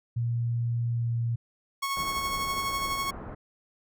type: tone with pitch glide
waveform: sine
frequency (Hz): 118 to 117.05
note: A#2 to A#2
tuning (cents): +22 to +8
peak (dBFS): -25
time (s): 0.16-1.36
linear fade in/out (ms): 10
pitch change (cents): -14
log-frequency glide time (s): 0.92-1.13
type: tone with tremolo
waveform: sawtooth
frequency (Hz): 1101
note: C#6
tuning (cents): -12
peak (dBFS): -23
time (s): 1.82-3.11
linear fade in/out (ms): 10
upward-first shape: sine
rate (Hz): 12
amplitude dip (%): 35
type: low-pass noise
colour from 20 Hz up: pink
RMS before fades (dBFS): -40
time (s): 1.96-3.35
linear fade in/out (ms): 10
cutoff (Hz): 1400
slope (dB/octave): 24
effects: none